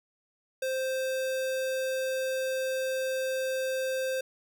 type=tone; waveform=square; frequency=523.3 Hz; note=C5; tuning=in tune; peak=-29 dBFS; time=0.62-4.21 s; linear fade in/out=5 ms; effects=none